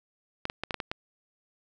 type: clicks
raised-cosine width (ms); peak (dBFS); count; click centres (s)
0.3; -15; 7; 0.454 / 0.499 / 0.636 / 0.708 / 0.743 / 0.802 / 0.915
effects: none